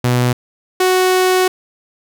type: tone pair in turn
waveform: sawtooth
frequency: 123.47 / 370 Hz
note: B2 / F#4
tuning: 0 / 0 cents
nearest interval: octave + perfect fifth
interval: 1900 cents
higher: second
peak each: -8 / -7 dBFS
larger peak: second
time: 0.04-0.33 / 0.8-1.48 s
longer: second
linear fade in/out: 5 ms
effects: none